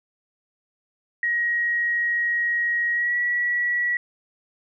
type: tone with pitch glide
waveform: sine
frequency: 1893 to 1935 Hz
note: A#6 to B6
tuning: +26 to -36 cents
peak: -20 dBFS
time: 1.23-3.97 s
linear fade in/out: 2 ms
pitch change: +38 cents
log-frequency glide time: 2.93-3.16 s
effects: none